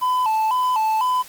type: tone with vibrato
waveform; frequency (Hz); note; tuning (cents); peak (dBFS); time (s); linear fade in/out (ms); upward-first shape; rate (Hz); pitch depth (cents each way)
triangle; 939; A#5; +12; -15; 0.01-1.23; 20; square; 2; 120
effects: white hiss -42 dBFS RMS until 1.28 s + Opus 24 kbps